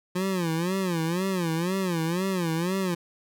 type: tone with vibrato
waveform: 25% pulse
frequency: 176.5 Hz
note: F3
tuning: 19 cents sharp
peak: -21 dBFS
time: 0.15-2.95 s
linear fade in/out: 10 ms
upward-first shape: sine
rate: 2 Hz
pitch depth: 160 cents each way
effects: none